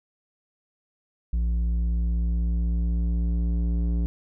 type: tone with low-pass filter sweep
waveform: square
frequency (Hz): 58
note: A#1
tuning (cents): -8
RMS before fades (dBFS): -24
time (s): 1.33-4.06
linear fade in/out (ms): 0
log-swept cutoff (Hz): 120 to 250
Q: 0.97
effects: none